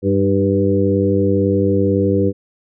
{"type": "harmonic tone with a mistuned harmonic", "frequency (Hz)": 98, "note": "G2", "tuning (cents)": 0, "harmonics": [1, 2, 3, 4, 5], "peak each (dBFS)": [-19, -19, -19, -19, -19], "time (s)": [0.02, 2.33], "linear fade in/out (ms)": 50, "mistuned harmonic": 3, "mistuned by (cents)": 36, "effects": []}